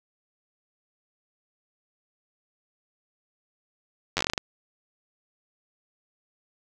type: slowing click train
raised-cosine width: 0.2 ms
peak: -7 dBFS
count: 10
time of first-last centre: 4.17-4.378 s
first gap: 10 ms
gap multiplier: 1.2
effects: none